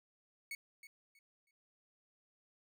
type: tone with echo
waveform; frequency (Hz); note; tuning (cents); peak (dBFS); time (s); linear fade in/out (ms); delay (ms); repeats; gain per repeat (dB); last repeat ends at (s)
40% pulse; 2217; C#7; 0; -40; 0.51-0.55; 2; 320; 3; -12; 1.51
effects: none